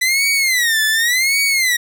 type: tone with vibrato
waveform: sawtooth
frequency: 1981 Hz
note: B6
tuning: 5 cents sharp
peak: -10 dBFS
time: 0.01-1.77 s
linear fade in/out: 10 ms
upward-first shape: sine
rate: 0.89 Hz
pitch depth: 220 cents each way
effects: none